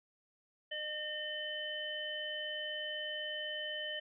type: harmonic tone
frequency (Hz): 608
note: D#5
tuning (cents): -40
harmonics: 1 / 3 / 5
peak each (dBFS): -44 / -42 / -40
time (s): 0.71-4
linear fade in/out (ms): 10
effects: none